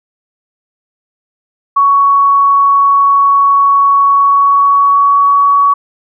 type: tone with pitch glide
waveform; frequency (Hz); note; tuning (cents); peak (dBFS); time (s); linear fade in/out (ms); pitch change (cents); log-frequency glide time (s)
sine; 1117 to 1127.4; C#6 to C#6; +13 to +29; -5; 1.76-5.74; 10; +16; 4.05-5.39
effects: none